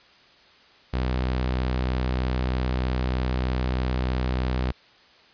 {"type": "tone", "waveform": "sawtooth", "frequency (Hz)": 63.2, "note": "B1", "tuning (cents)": 41, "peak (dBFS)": -19, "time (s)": [0.93, 4.72], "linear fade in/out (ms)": 10, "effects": ["white hiss -54 dBFS RMS until 5.33 s", "resampled to 11025 Hz"]}